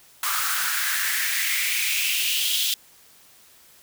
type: noise with high-pass filter sweep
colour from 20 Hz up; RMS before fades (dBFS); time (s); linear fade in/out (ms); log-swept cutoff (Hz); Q
white; -24; 0.23-2.74; 2; 1200 to 3400; 4.6
effects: white hiss -53 dBFS RMS until 3.82 s